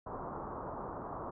white low-pass noise, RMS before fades -42 dBFS, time 0.06-1.31 s, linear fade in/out 10 ms, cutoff 1200 Hz, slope 48 dB/octave, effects none

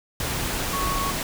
sine tone in noise, 1108.7 Hz, C#6, in tune, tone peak -26 dBFS, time 0.73-1.11 s, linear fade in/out 2 ms, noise pink, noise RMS -27 dBFS, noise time 0.2-1.23 s, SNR -2 dB, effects none

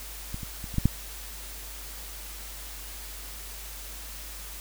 clicks, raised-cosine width 5 ms, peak -22 / -24 / -26 / -27 / -12 / -7 dBFS, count 6, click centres 0.344 / 0.432 / 0.642 / 0.742 / 0.783 / 0.856 s, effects added 50 Hz sine -42 dBFS peak until 4.6 s + white hiss -42 dBFS RMS until 4.6 s

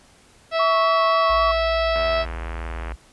harmonic tone, 655 Hz, E5, 11 cents flat, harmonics 1 / 2 / 3 / 4 / 5 / 6 / 7 / 8, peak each -20 / -26 / -30 / -32 / -34 / -36 / -37 / -38 dBFS, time 0.51-2.26 s, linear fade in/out 50 ms
sine tone with vibrato, 1122 Hz, C#6, 21 cents sharp, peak -18 dBFS, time 0.59-1.52 s, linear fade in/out 10 ms, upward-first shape sine, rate 3.8 Hz, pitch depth 21 cents each way
sine tone, 57.7 Hz, A#1, 17 cents flat, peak -28 dBFS, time 1.29-2.96 s, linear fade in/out 20 ms
click train, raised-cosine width 0.5 ms, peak -18 dBFS, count 80, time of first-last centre 1.96-2.92 s, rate 82.3 Hz
effects pink hiss -53 dBFS RMS until 3.12 s + resampled to 24000 Hz

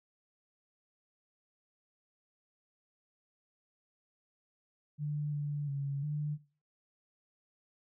sine tone with pitch steps, 148.1 / 146 / 139.9 / 148.8 Hz, D3 / D3 / C#3 / D3, +15 / -10 / +16 / +23 cents, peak -32 dBFS, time 4.98-6.38 s, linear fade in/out 50 ms, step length 350 ms, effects noise-tail reverb RT60 0.4 s tail -18 dB re dry

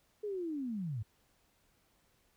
sine linear sweep, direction down, 430 to 97 Hz, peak -35 dBFS, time 0.23-1.03 s, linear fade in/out 10 ms, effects pink hiss -72 dBFS RMS until 2.36 s

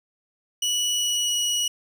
25% pulse tone with pitch glide, 2940 to 2918 Hz, F#7 to F#7, -12 to -25 cents, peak -18 dBFS, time 0.62-1.68 s, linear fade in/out 5 ms, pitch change -13 cents, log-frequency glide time 0.92-1.36 s, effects none

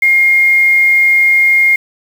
sine tone with quantisation, 2131 Hz, C7, 31 cents sharp, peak -6 dBFS, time 0.02-1.76 s, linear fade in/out 5 ms, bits 5, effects none

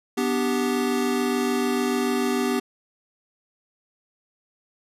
square chord, G major, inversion first, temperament equal, 246.9 / 293.7 / 392 Hz, B3 / D4 / G4, 0 / 0 / 0 cents, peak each -25 / -30 / -26 dBFS, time 0.17-2.6 s, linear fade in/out 10 ms, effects resampled to 32000 Hz

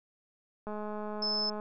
click train, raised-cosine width 1 ms, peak -26 dBFS, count 197, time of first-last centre 0.67-1.599 s, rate 211 Hz
sine tone, 5250 Hz, E8, 8 cents flat, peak -29 dBFS, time 1.22-1.5 s, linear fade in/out 5 ms
effects none

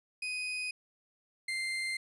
35% pulse tone pair in turn, 2497 / 2091 Hz, D#7 / C7, +6 / -2 cents, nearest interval minor third, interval 308 cents, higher first, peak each -32 / -31 dBFS, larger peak second, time 0.22-0.71 / 1.48-1.97 s, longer neither, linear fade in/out 5 ms, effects resampled to 24000 Hz

